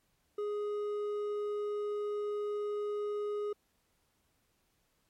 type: tone with hard clipping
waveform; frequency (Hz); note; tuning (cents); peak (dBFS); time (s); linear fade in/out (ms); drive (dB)
sine; 415.3; G#4; 0; -34; 0.38-3.53; 5; 5
effects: pink hiss -75 dBFS RMS until 5.09 s + MP3 64 kbps